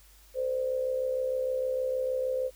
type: tone with amplitude modulation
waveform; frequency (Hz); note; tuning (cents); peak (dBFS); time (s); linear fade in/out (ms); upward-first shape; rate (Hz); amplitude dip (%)
sine; 515; C5; -28; -24; 0.34-2.51; 50; sine; 66.5; 60
effects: added 50 Hz sine -56 dBFS peak until 2.55 s + white hiss -59 dBFS RMS until 2.55 s